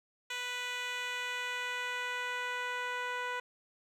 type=tone with band-pass filter sweep; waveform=10% pulse; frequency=493.9 Hz; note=B4; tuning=in tune; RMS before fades=-37 dBFS; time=0.3-3.4 s; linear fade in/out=5 ms; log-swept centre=3300 to 1100 Hz; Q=0.78; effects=none

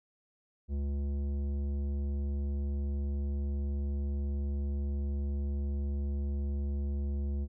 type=tone with tanh clipping; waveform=sine; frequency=70.7 Hz; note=C#2; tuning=35 cents sharp; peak=-32 dBFS; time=0.68-7.48 s; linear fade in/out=50 ms; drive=12 dB; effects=none

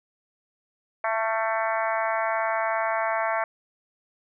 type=harmonic tone with a mistuned harmonic; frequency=222.6 Hz; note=A3; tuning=20 cents sharp; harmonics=3 / 4 / 5 / 6 / 7 / 8 / 9 / 10; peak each=-27 / -29 / -31 / -33 / -34 / -35 / -36 / -37 dBFS; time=1.04-3.44 s; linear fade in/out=2 ms; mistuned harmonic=6; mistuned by=+18 cents; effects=none

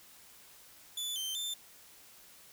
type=tone with pitch steps; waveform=sawtooth; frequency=3478 / 3112 / 3557 Hz; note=A7 / G7 / A7; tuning=-21 / -13 / +18 cents; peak=-32 dBFS; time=0.97-1.54 s; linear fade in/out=5 ms; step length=190 ms; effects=white hiss -57 dBFS RMS until 2.52 s

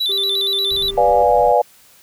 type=tone with vibrato; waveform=triangle; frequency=3729 Hz; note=A#7; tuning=in tune; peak=-15 dBFS; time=0-0.91 s; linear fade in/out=10 ms; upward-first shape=square; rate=8.5 Hz; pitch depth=89 cents each way
type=tone; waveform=triangle; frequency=393.6 Hz; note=G4; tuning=7 cents sharp; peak=-24 dBFS; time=0.09-1.23 s; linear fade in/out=5 ms
type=noise; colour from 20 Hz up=brown; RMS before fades=-34 dBFS; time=0.7-1.53 s; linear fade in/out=20 ms
type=chord; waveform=sine; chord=B diminished seventh; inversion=none; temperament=equal with one note detuned; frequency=493.9 / 587.3 / 706.2 / 830.6 Hz; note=B4 / D5 / F5 / Ab5; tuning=0 / 0 / +19 / 0 cents; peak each=-16 dBFS; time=0.97-1.62 s; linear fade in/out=10 ms
effects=white hiss -49 dBFS RMS until 2.02 s

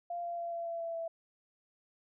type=tone with pitch steps; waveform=sine; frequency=694 / 688.8 / 683.7 / 678.5 / 673.5 / 668.4 / 663.4 Hz; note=F5 / F5 / F5 / E5 / E5 / E5 / E5; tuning=-11 / -24 / -37 / +50 / +37 / +24 / +11 cents; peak=-35 dBFS; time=0.1-1.08 s; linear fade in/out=5 ms; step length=140 ms; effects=none

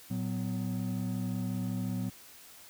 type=tone cluster; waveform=triangle; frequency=113.9 / 185 / 250.5 Hz; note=A#2 / F#3 / B3; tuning=-40 / 0 / +25 cents; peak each=-33 / -32 / -35 dBFS; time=0.1-2.1 s; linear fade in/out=10 ms; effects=tanh soft clip ceiling -21 dBFS + white hiss -53 dBFS RMS until 2.69 s

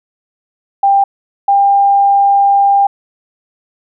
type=tone pair in turn; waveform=sine; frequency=793 / 798.1 Hz; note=G5 / G5; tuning=+20 / +31 cents; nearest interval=unison; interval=11 cents; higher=second; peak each=-6 dBFS; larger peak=neither; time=0.83-1.04 / 1.48-2.87 s; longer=second; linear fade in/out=5 ms; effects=none

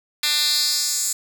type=tone with high-pass filter sweep; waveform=10% pulse; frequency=298 Hz; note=D4; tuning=25 cents sharp; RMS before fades=-21 dBFS; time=0.23-1.13 s; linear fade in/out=5 ms; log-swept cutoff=3100 to 7400 Hz; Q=2.7; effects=none

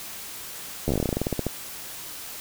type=slowing click train; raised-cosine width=2 ms; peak=-11 dBFS; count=18; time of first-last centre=0.88-1.467 s; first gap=12 ms; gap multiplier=1.12; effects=white hiss -38 dBFS RMS until 2.4 s

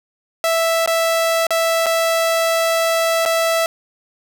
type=tone with dropouts; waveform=sawtooth; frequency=659.3 Hz; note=E5; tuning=in tune; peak=-11 dBFS; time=0.44-3.66 s; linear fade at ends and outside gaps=1 ms; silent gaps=0.861-0.875 / 1.468-1.506 / 1.86-1.865 / 3.253-3.259 s; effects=none

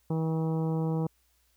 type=harmonic tone; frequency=160.7 Hz; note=E3; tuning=44 cents flat; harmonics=1 / 2 / 3 / 4 / 5 / 6 / 7 / 8; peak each=-27 / -35 / -35 / -48 / -42 / -46 / -51 / -55 dBFS; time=0.1-1.07 s; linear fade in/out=5 ms; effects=added 60 Hz sine -70 dBFS peak until 1.56 s + white hiss -70 dBFS RMS until 1.56 s

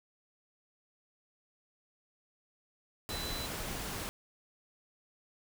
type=tone in noise; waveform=sine; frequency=4000 Hz; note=B7; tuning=21 cents sharp; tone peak=-41 dBFS; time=3.1-3.46 s; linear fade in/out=0 ms; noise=pink; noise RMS=-39 dBFS; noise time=3.09-4.09 s; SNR=-5 dB; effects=none

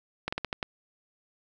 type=slowing click train; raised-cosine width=0.3 ms; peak=-14 dBFS; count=6; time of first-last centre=0.28-0.628 s; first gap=45 ms; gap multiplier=1.22; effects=none

